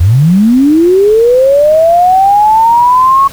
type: linear sweep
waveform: sine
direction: up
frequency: 78.3 to 1108.7 Hz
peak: -3 dBFS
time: 0-3.28 s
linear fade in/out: 10 ms
effects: pink hiss -30 dBFS RMS until 3.32 s